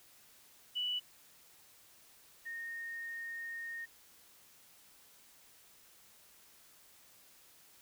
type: tone pair in turn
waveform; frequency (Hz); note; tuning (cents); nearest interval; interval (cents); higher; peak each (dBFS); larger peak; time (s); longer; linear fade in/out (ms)
sine; 2960 / 1845.9; F#7 / A#6; 0 / -18; minor sixth; 818; first; -33 / -40; first; 0.75-1 / 2.45-3.86; second; 20
effects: white hiss -62 dBFS RMS until 7.81 s